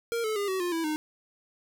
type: tone with pitch steps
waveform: square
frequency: 465.4 / 434.2 / 405.2 / 378 / 352.7 / 329.1 / 307 Hz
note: A#4 / A4 / G#4 / F#4 / F4 / E4 / D#4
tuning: -3 / -23 / -43 / +37 / +17 / -3 / -23 cents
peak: -28 dBFS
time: 0.12-0.96 s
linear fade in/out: 0 ms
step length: 120 ms
effects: none